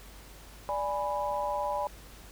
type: chord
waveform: sine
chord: G# diminished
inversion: second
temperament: equal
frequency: 587.3 / 830.6 / 987.8 Hz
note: D5 / G#5 / B5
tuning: 0 / 0 / 0 cents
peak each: -33 dBFS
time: 0.69-1.87 s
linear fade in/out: 0 ms
effects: added 50 Hz sine -50 dBFS peak until 2.31 s + pink hiss -52 dBFS RMS until 2.31 s